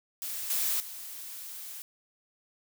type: noise with level steps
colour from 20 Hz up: blue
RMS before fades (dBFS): -36 / -29 / -42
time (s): 0.22-1.82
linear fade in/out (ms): 0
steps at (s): 0.5 / 0.8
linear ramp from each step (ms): 2
effects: none